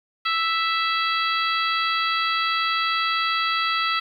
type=harmonic tone; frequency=659.3 Hz; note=E5; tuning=in tune; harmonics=2 / 3 / 4 / 5 / 6 / 7; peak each=-23 / -28 / -29 / -29 / -31 / -33 dBFS; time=0.25-4 s; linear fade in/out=10 ms; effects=9-bit